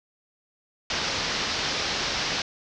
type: low-pass noise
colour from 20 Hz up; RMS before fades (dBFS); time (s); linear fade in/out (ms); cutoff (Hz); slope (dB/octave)
white; -28; 0.9-2.42; 2; 5700; 48
effects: none